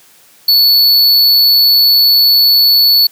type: tone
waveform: square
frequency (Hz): 4435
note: C#8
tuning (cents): 0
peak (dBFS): -6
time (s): 0.48-3.07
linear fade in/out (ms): 5
effects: white hiss -45 dBFS RMS until 3.11 s + high-pass 100 Hz 12 dB/octave